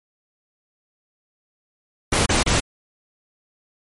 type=noise bursts; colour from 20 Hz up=pink; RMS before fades=-18 dBFS; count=3; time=2.12-2.602 s; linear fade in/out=5 ms; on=140 ms; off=31 ms; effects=MP3 48 kbps